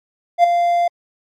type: tone with ADSR envelope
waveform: triangle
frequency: 694 Hz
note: F5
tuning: 11 cents flat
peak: -3 dBFS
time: 0.38-0.88 s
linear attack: 58 ms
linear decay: 8 ms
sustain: -8 dB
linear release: 6 ms
effects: MP3 64 kbps